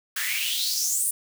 white noise with high-pass filter sweep, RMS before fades -26 dBFS, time 0.16-1.11 s, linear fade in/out 5 ms, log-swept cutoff 1600 to 9900 Hz, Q 5.7, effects none

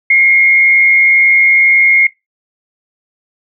sine tone with frequency modulation, 2144 Hz, C7, 42 cents sharp, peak -5 dBFS, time 0.1-2.07 s, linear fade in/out 5 ms, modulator 102 Hz, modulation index 0.47, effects noise-tail reverb RT60 0.2 s tail -21 dB re dry

